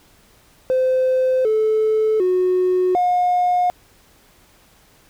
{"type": "tone with pitch steps", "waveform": "triangle", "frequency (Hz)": [516, 435.2, 366.3, 718], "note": ["C5", "A4", "F#4", "F5"], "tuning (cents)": [-24, -19, -17, 48], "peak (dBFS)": -11, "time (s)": [0.7, 3.7], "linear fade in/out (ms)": 0, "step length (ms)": 750, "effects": ["tanh soft clip ceiling -11 dBFS", "pink hiss -53 dBFS RMS until 5.09 s"]}